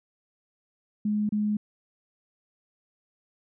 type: tone with dropouts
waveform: sine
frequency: 210 Hz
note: G#3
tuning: 19 cents sharp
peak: -23 dBFS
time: 1.05-1.57 s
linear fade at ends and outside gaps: 5 ms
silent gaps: 1.292-1.322 s
effects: none